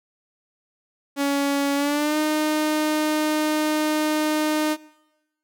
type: tone with pitch glide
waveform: sawtooth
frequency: 281.1 to 306.5 Hz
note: C#4 to D#4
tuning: +24 to -26 cents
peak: -16 dBFS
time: 1.16-4.77 s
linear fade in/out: 50 ms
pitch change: +150 cents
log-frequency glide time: 1.75-2.18 s
effects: noise-tail reverb RT60 1.0 s tail -21 dB re dry